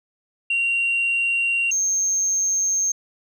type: tone pair in turn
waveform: sine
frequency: 2758 / 6395 Hz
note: F7 / G8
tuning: -22 / +34 cents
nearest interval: octave + minor third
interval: 1456 cents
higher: second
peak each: -17 dBFS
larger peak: neither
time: 0.5-1.71 / 1.71-2.92 s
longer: neither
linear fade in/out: 5 ms
effects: tanh soft clip ceiling -15 dBFS